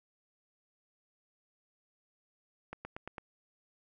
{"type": "accelerating click train", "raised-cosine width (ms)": 0.5, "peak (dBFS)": -26, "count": 5, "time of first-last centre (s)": [2.73, 3.182], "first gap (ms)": 120, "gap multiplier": 0.96, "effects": []}